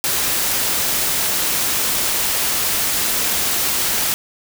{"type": "noise", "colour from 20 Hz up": "white", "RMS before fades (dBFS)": -19, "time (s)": [0.04, 4.14], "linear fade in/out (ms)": 0, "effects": []}